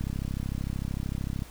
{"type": "click train", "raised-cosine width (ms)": 5, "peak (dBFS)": -19, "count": 48, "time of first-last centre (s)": [0.01, 1.421], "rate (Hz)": 33.3, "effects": ["added 60 Hz sine -49 dBFS peak until 1.5 s", "pink hiss -50 dBFS RMS until 1.5 s"]}